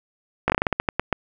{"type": "slowing click train", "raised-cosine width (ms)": 0.5, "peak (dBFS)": -4, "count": 12, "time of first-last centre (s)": [0.48, 1.127], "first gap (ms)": 18, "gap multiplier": 1.22, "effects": []}